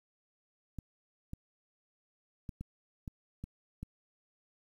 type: clicks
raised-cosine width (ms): 5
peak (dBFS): -28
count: 7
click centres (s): 0.787 / 1.334 / 2.492 / 2.61 / 3.078 / 3.44 / 3.83
effects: 10-bit